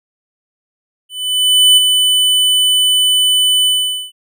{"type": "tone with ADSR envelope", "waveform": "square", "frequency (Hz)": 3000, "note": "F#7", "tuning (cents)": 23, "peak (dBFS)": -5, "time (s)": [1.09, 4.12], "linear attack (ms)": 680, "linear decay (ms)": 19, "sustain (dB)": -5, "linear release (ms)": 460, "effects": []}